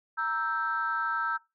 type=chord; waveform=sine; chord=E diminished; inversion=second; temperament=equal; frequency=932.3 / 1318.5 / 1568 Hz; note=Bb5 / E6 / G6; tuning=0 / 0 / 0 cents; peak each=-34 / -29 / -31 dBFS; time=0.17-1.38 s; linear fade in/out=20 ms; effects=noise-tail reverb RT60 0.2 s tail -19 dB re dry + tanh soft clip ceiling -18 dBFS